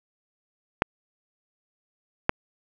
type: clicks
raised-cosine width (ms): 0.5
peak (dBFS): -3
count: 2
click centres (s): 0.821 / 2.294
effects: none